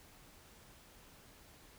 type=silence; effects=pink hiss -60 dBFS RMS until 1.78 s